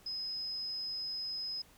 sine tone, 5070 Hz, D#8, 32 cents sharp, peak -36 dBFS, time 0.06-1.62 s, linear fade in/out 5 ms, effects pink hiss -62 dBFS RMS until 1.77 s

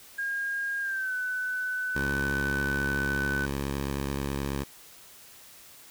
sine tone with pitch glide, 1620 to 1502.8 Hz, G#6 to F#6, -43 to +26 cents, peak -28 dBFS, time 0.18-3.46 s, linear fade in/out 10 ms, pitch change -131 cents, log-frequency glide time 0.81-1.15 s
10% pulse tone with vibrato, 69.3 Hz, C#2, in tune, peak -21 dBFS, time 1.95-4.64 s, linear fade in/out 10 ms, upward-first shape triangle, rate 14 Hz, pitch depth 41 cents each way
effects white hiss -51 dBFS RMS until 5.9 s

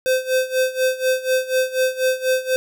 square tone with tremolo, 516 Hz, C5, 24 cents flat, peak -15 dBFS, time 0.06-2.56 s, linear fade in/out 0 ms, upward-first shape sine, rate 4.1 Hz, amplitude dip 85%, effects none

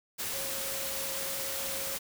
sine tone in noise, 543 Hz, C#5, 36 cents flat, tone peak -42 dBFS, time 0.33-1.97 s, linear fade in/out 20 ms, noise white, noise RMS -35 dBFS, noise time 0.18-1.99 s, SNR -10 dB, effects none

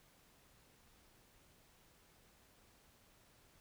silence, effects pink hiss -68 dBFS RMS until 3.6 s

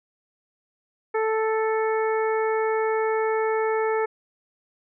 harmonic tone, 440 Hz, A4, in tune, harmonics 1 / 2 / 3 / 4 / 5, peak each -22 / -28 / -32 / -34 / -36 dBFS, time 1.14-4.06 s, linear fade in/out 10 ms, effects none

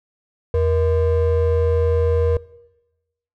triangle ring-modulated tone, 278.5 Hz, C#4, 8 cents sharp, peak -10 dBFS, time 0.54-2.37 s, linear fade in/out 2 ms, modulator 195 Hz, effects noise-tail reverb RT60 1.0 s tail -21 dB re dry

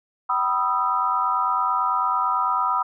sine tone cluster, 764 / 981 / 1242 / 1331 Hz, G5 / B5 / D#6 / E6, -45 / -12 / -3 / +16 cents, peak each -29 / -23 / -23 / -27 dBFS, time 0.29-2.83 s, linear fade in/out 10 ms, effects none

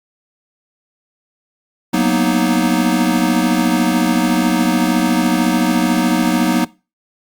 square chord, B major seventh, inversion second, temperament equal, 185 / 233.1 / 246.9 / 311.1 Hz, F#3 / A#3 / B3 / D#4, 0 / 0 / 0 / 0 cents, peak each -19 dBFS, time 1.93-6.65 s, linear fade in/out 10 ms, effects noise-tail reverb RT60 0.3 s tail -21 dB re dry + Opus 48 kbps

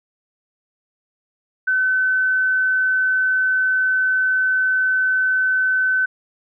sine tone, 1519 Hz, F#6, 45 cents sharp, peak -15 dBFS, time 1.67-6.06 s, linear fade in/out 10 ms, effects none

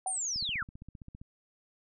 sine tone with exponential decay, 751 Hz, F#5, 26 cents sharp, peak -30 dBFS, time 0.06-0.21 s, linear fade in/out 2 ms, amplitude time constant 32 ms
sine linear sweep, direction down, 9397 to 1244.5 Hz, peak -31 dBFS, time 0.07-0.63 s, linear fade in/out 2 ms
click train, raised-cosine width 5 ms, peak -34 dBFS, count 14, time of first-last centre 0.36-1.215 s, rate 15.2 Hz
effects none

